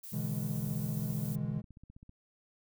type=noise; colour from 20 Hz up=violet; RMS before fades=-46 dBFS; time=0.03-1.36 s; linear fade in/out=10 ms
type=chord; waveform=triangle; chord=E dominant seventh; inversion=second; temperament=equal with one note detuned; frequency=123.47 / 146.83 / 162.08 / 207.7 Hz; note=B2 / D3 / E3 / G#3; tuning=0 / 0 / -29 / 0 cents; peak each=-36 dBFS; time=0.12-1.62 s; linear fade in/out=20 ms
type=click train; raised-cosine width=5 ms; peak=-40 dBFS; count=24; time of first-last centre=0.61-2.094 s; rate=15.5 Hz
effects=none